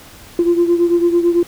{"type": "beating tone pair", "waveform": "sine", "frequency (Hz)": [343, 352], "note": ["F4", "F4"], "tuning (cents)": [-31, 14], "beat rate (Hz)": 9, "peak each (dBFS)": [-11, -16], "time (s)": [0.39, 1.43], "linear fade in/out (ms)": 2, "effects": ["tanh soft clip ceiling -5 dBFS", "pink hiss -40 dBFS RMS until 1.47 s"]}